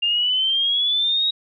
sine exponential sweep, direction up, 2794 to 3816 Hz, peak -17 dBFS, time 0.02-1.31 s, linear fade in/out 10 ms, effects none

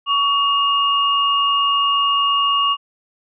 sine tone pair together, 1127.8 / 2842 Hz, C#6 / F7, +30 / +30 cents, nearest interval octave + major third, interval 1600 cents, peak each -16 / -18 dBFS, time 0.06-2.77 s, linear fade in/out 50 ms, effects none

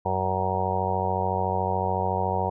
harmonic tone, 93.8 Hz, F#2, 24 cents sharp, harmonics 1 / 2 / 4 / 5 / 6 / 7 / 8 / 9 / 10, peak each -30 / -34 / -35 / -32 / -33 / -35 / -29 / -34 / -29 dBFS, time 0.05-2.5 s, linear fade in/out 10 ms, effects none

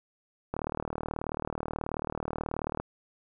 click train, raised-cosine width 1 ms, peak -18 dBFS, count 88, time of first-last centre 0.54-2.8 s, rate 38.5 Hz, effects none

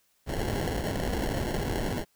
pink noise with sample-and-hold, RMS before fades -30 dBFS, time 0.26-2.05 s, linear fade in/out 50 ms, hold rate 1225 Hz, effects white hiss -69 dBFS RMS until 2.15 s

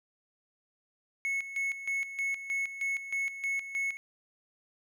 triangle tone with tremolo, 2196 Hz, C#7, 17 cents flat, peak -27 dBFS, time 1.25-3.97 s, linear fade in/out 0 ms, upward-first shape square, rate 3.2 Hz, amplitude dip 70%, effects none

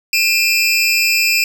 25% pulse tone pair together, 2424 / 2637 Hz, D#7 / E7, -46 / 0 cents, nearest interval minor second, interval 146 cents, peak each -11 dBFS, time 0.13-1.44 s, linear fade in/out 2 ms, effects none

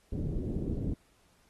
pink low-pass noise, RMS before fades -33 dBFS, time 0.12-0.94 s, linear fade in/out 5 ms, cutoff 370 Hz, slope 24 dB/octave, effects pink hiss -67 dBFS RMS until 1.49 s + AAC 32 kbps

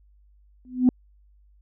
sine tone with exponential growth, 252 Hz, B3, 35 cents sharp, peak -9 dBFS, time 0.65-0.89 s, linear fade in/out 1 ms, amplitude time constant 51 ms, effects tanh soft clip ceiling -9 dBFS + added 50 Hz sine -54 dBFS peak until 1.61 s

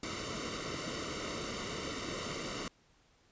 pink noise with comb filter, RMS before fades -39 dBFS, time 0.03-2.68 s, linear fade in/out 2 ms, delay 1.2 ms, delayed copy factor -0.8, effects pink hiss -68 dBFS RMS until 3.31 s + resampled to 16000 Hz

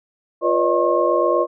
sine tone cluster, 349.8 / 491.6 / 573 / 621 / 1078 Hz, F4 / B4 / D5 / D#5 / C#6, +3 / -8 / -43 / -3 / -49 cents, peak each -21 dBFS, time 0.41-1.47 s, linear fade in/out 50 ms, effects none

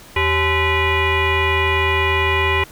sine tone with frequency modulation, 1024 Hz, C6, 38 cents flat, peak -14 dBFS, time 0.16-2.64 s, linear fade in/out 5 ms, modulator 471 Hz, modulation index 3.6, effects pink hiss -42 dBFS RMS until 2.71 s

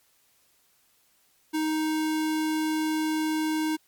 square tone, 312.3 Hz, D#4, 7 cents sharp, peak -25 dBFS, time 1.53-3.77 s, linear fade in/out 20 ms, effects white hiss -65 dBFS RMS until 3.87 s + MP3 96 kbps

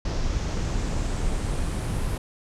brown noise with low-pass filter sweep, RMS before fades -26 dBFS, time 0.05-2.18 s, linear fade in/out 5 ms, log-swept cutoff 5600 to 11000 Hz, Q 2.5, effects none

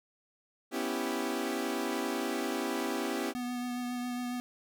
sawtooth chord, C# half-diminished seventh, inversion third, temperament equal, 246.9 / 277.2 / 329.6 / 392 Hz, B3 / C#4 / E4 / G4, 0 / 0 / 0 / 0 cents, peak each -33 dBFS, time 0.71-3.34 s, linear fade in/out 50 ms
square tone with vibrato, 245.9 Hz, B3, 7 cents flat, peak -34 dBFS, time 3.35-4.4 s, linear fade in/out 0 ms, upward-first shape triangle, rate 7.3 Hz, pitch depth 18 cents each way
effects none

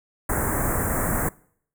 pink band-stop noise, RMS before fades -24 dBFS, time 0.29-1.29 s, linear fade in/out 5 ms, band 1900 to 7600 Hz, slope 48 dB/octave, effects noise-tail reverb RT60 0.6 s tail -23 dB re dry

